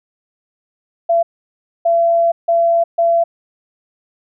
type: tone bursts at uneven times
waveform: sine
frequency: 676 Hz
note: E5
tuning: 43 cents sharp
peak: -10 dBFS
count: 4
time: 1.09-1.23 / 1.85-2.32 / 2.48-2.84 / 2.98-3.24 s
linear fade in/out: 10 ms
effects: none